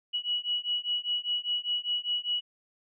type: beating tone pair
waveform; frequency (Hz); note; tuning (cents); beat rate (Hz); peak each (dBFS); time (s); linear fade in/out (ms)
sine; 2925 / 2930; F#7 / F#7; -21 / -18; 5; -31; 0.13-2.41; 20
effects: none